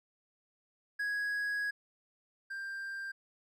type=tone pair in turn; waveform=triangle; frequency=1661.2 / 1585.7 Hz; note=G#6 / G6; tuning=0 / +19 cents; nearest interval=minor second; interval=81 cents; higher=first; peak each=-30 / -36 dBFS; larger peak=first; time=0.99-1.71 / 2.5-3.12 s; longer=first; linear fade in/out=10 ms; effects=none